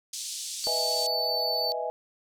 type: band-pass noise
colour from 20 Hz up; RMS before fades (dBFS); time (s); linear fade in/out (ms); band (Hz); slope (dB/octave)
white; -36; 0.13-1.07; 5; 3700 to 8500; 24
type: tone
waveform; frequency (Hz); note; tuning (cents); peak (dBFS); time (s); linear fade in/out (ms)
triangle; 4503; C#8; +26; -26; 0.64-1.72; 0
type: chord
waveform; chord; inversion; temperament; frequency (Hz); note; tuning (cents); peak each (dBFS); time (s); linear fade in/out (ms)
sine; E major seventh; second; equal; 493.9 / 622.3 / 659.3 / 830.6; B4 / D#5 / E5 / G#5; 0 / 0 / 0 / 0; -34; 0.67-1.9; 0
effects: none